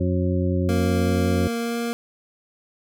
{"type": "harmonic tone", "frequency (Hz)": 90.5, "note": "F#2", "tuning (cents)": -38, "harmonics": [1, 2, 3, 4, 6], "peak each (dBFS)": [-22, -25, -27, -28, -30], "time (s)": [0, 1.48], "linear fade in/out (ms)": 10}
{"type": "tone with pitch glide", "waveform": "25% pulse", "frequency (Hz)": [232.8, 234.6], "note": ["A#3", "A#3"], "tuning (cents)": [-2, 11], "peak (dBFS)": -20, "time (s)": [0.69, 1.93], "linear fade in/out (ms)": 0, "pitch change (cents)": 13, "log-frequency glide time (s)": [1.58, 1.78]}
{"effects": []}